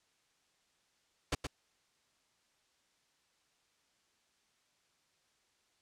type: noise with echo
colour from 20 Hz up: pink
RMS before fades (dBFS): -32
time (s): 1.32-1.35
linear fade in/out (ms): 5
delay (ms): 120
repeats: 1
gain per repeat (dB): -6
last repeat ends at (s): 1.47
effects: white hiss -74 dBFS RMS until 5.81 s + low-pass 7000 Hz 12 dB/octave